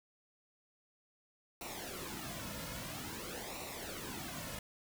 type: noise with flanger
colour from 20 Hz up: pink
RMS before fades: -44 dBFS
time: 1.61-4.59 s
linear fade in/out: 2 ms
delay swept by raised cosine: 0.61 to 2.61 ms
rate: 0.5 Hz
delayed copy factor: -0.7
effects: none